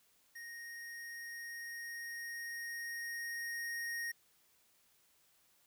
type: tone with level ramp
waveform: square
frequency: 1864.7 Hz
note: A#6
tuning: in tune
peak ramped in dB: -47 to -38 dBFS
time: 0.35-4.12 s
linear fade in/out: 10 ms
effects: white hiss -71 dBFS RMS until 5.66 s